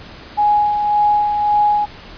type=tone with tremolo; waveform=sine; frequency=833 Hz; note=G#5; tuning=5 cents sharp; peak=-10 dBFS; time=0.37-1.86 s; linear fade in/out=20 ms; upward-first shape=sine; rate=1.8 Hz; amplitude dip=45%; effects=pink hiss -37 dBFS RMS until 2.17 s + resampled to 11025 Hz